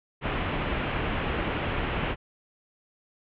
pink low-pass noise, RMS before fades -29 dBFS, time 0.21-2.16 s, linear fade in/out 50 ms, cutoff 3100 Hz, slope 48 dB/octave, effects none

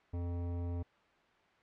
sine tone with hard clipping, 86.9 Hz, F2, 8 cents flat, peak -37 dBFS, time 0.13-0.83 s, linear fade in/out 10 ms, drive 15 dB, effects white hiss -66 dBFS RMS until 1.62 s + low-pass 2000 Hz 12 dB/octave

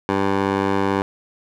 15% pulse tone with band-pass filter, 98 Hz, G2, in tune, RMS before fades -20 dBFS, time 0.09-1.02 s, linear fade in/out 0 ms, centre 740 Hz, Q 0.8, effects none

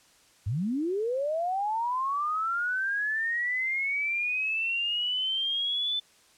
sine linear sweep, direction up, 87.31 to 3526 Hz, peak -26 dBFS, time 0.46-6 s, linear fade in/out 10 ms, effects white hiss -60 dBFS RMS until 6.37 s + low-pass 9000 Hz 12 dB/octave

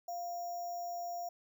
sine tone with sample-and-hold, 698.5 Hz, F5, in tune, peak -37 dBFS, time 0.08-1.29 s, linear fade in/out 5 ms, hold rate 6300 Hz, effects none

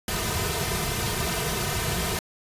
pink noise with comb filter, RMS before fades -27 dBFS, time 0.08-2.19 s, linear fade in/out 2 ms, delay 3.6 ms, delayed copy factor -0.95, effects resampled to 32000 Hz

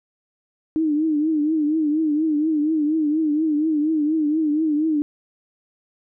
sine tone with vibrato, 307.2 Hz, D#4, 22 cents flat, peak -17 dBFS, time 0.76-5.02 s, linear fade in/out 0 ms, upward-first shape triangle, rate 4.2 Hz, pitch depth 99 cents each way, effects none

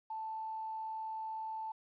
sine tone with quantisation, 881 Hz, A5, 2 cents sharp, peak -38 dBFS, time 0.1-1.72 s, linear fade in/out 5 ms, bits 11, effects resampled to 11025 Hz

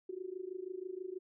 sine tone with amplitude modulation, 370.4 Hz, F#4, 2 cents sharp, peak -36 dBFS, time 0.09-1.19 s, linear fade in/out 5 ms, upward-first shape sine, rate 26.2 Hz, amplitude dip 90%, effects none

